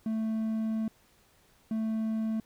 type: tone pair in turn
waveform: triangle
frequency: 220.8 / 220.8 Hz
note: A3 / A3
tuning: +6 / +6 cents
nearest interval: unison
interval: 0 cents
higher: neither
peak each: -26 dBFS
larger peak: neither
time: 0.06-0.88 / 1.71-2.4 s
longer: first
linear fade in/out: 2 ms
effects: pink hiss -64 dBFS RMS until 2.45 s